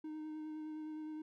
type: tone with vibrato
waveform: triangle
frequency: 309.2 Hz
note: D#4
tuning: 11 cents flat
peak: -40 dBFS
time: 0.04-1.22 s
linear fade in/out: 5 ms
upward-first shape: sine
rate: 9.7 Hz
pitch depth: 15 cents each way
effects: none